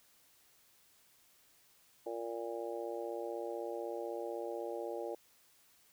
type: harmonic tone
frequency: 116 Hz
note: A#2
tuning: 8 cents flat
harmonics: 3 / 4 / 5 / 6 / 7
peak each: -43 / -42 / -43 / -52 / -47 dBFS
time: 2.06-5.15 s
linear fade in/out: 5 ms
effects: white hiss -67 dBFS RMS until 5.92 s